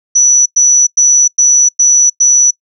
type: tone bursts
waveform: sine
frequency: 5920 Hz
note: F#8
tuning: in tune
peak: -4 dBFS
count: 6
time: 0.15-2.51 s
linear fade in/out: 10 ms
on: 310 ms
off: 100 ms
effects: noise-tail reverb RT60 0.1 s tail -24 dB re dry